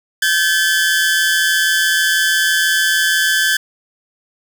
sawtooth tone pair together, 1549.8 / 1716 Hz, G6 / A6, -20 / -44 cents, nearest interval major second, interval 176 cents, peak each -12 dBFS, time 0.22-3.57 s, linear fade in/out 5 ms, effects none

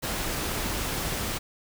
pink noise, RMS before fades -30 dBFS, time 0.02-1.39 s, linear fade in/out 20 ms, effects none

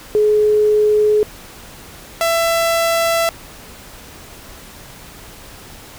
sine / sawtooth tone pair in turn, 423.2 / 667.5 Hz, G#4 / E5, +33 / +22 cents, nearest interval minor sixth, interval 789 cents, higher second, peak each -10 dBFS, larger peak neither, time 0.15-1.23 / 2.21-3.29 s, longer neither, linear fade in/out 0 ms, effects pink hiss -38 dBFS RMS until 5.98 s

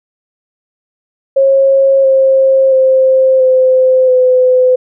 sine tone with pitch steps, 542 / 533.3 / 524.7 / 516.3 / 508 Hz, C#5 / C5 / C5 / C5 / B4, -39 / +33 / +5 / -23 / +49 cents, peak -5 dBFS, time 1.36-4.76 s, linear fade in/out 10 ms, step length 680 ms, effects none

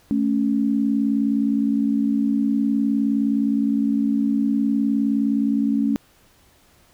sine tone pair together, 218.4 / 277.9 Hz, A3 / C#4, -13 / +4 cents, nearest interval major third, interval 417 cents, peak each -20 dBFS, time 0.11-5.96 s, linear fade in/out 0 ms, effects pink hiss -56 dBFS RMS until 6.93 s

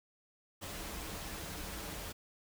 pink noise with comb filter, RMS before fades -43 dBFS, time 0.61-2.13 s, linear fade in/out 20 ms, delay 7.9 ms, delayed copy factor -0.55, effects none

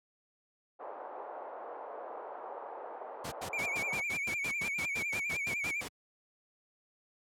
white band-pass noise, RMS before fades -44 dBFS, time 0.79-4.02 s, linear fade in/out 20 ms, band 460 to 920 Hz, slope 24 dB/octave
pink noise bursts, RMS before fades -40 dBFS, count 16, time 3.24-5.885 s, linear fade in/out 10 ms, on 80 ms, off 91 ms
triangle tone with vibrato, 2304 Hz, D7, 34 cents flat, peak -31 dBFS, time 3.53-5.81 s, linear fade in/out 2 ms, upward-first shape sine, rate 9.9 Hz, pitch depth 78 cents each way
effects high-pass 100 Hz 12 dB/octave + low-pass 12000 Hz 12 dB/octave

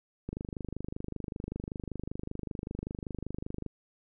click train, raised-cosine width 3 ms, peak -23 dBFS, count 86, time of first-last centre 0.29-3.663 s, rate 25.2 Hz, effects none

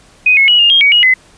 sine tone with pitch steps, 2501 / 2182 / 2919 / 2826 / 3234 / 2255 / 2895 / 2033 Hz, D#7 / C#7 / F#7 / F7 / G#7 / C#7 / F#7 / B6, +8 / -28 / -24 / +20 / -47 / +29 / -38 / +50 cents, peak -5 dBFS, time 0.26-1.14 s, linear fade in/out 5 ms, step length 110 ms, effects pink hiss -45 dBFS RMS until 1.37 s + resampled to 22050 Hz

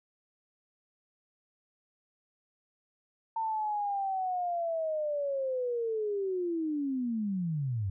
sine linear sweep, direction down, 904 to 91.5 Hz, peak -29 dBFS, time 3.36-7.9 s, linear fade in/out 5 ms, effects none

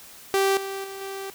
sawtooth tone with level steps, 390 Hz, G4, 9 cents flat, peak -15 / -26 / -31 / -28 dBFS, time 0.34-1.3 s, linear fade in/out 0 ms, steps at 0.57 / 0.84 / 1.01 s, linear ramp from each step 2 ms, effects white hiss -46 dBFS RMS until 1.34 s

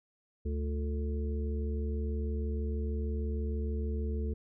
harmonic tone with a mistuned harmonic, 73.42 Hz, D2, in tune, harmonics 1 / 3 / 5 / 6, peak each -31 / -40 / -45 / -42 dBFS, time 0.45-4.34 s, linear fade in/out 10 ms, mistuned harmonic 5, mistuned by -62 cents, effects none

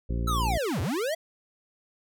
harmonic tone, 58 Hz, A#1, 8 cents flat, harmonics 1 / 2 / 3 / 4 / 5 / 6 / 7 / 9, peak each -27 / -33 / -37 / -39 / -41 / -43 / -44 / -46 dBFS, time 0.09-0.58 s, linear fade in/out 10 ms
square linear two-way sweep, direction down then up, 1341 to 73.42 to 677 Hz, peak -27 dBFS, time 0.27-1.15 s, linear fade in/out 10 ms, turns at 0.81 s
effects none

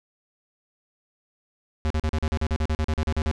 square tone bursts, 77.78 Hz, D#2, in tune, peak -22 dBFS, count 16, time 1.85-3.313 s, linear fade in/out 0 ms, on 53 ms, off 41 ms, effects low-pass 6000 Hz 12 dB/octave

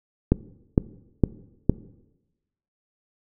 click train, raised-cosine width 3 ms, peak -3 dBFS, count 4, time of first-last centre 0.32-1.696 s, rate 2.18 Hz, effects noise-tail reverb RT60 1.0 s tail -19 dB re dry

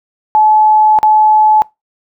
sine tone with dropouts, 859 Hz, A5, 42 cents flat, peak -5 dBFS, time 0.35-1.62 s, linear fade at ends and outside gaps 0 ms, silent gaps 0.988-1.03 s, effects noise-tail reverb RT60 0.2 s tail -23 dB re dry

